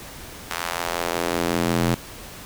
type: tone with high-pass filter sweep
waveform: square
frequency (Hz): 42.72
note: F1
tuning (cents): -37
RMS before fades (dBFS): -24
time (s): 0.5-1.95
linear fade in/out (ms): 10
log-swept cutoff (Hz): 1200 to 140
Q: 1
effects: pink hiss -39 dBFS RMS until 2.45 s